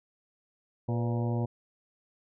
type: harmonic tone with a mistuned harmonic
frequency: 117.9 Hz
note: A#2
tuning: 20 cents sharp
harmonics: 1 / 2 / 3 / 4 / 5 / 6 / 7 / 8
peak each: -28 / -34 / -38 / -40 / -42 / -44 / -45 / -46 dBFS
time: 0.88-1.46 s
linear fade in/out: 10 ms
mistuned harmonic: 4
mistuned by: +76 cents
effects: none